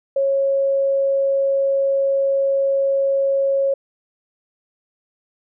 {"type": "tone", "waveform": "sine", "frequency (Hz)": 548, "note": "C#5", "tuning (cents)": -20, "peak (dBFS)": -15, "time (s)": [0.16, 3.74], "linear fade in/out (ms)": 5, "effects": []}